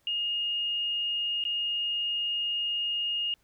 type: tone with dropouts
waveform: sine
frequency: 2848 Hz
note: F7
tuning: 33 cents sharp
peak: -27 dBFS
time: 0.07-3.34 s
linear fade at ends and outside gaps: 1 ms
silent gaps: 1.44-1.451 s
effects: pink hiss -69 dBFS RMS until 3.43 s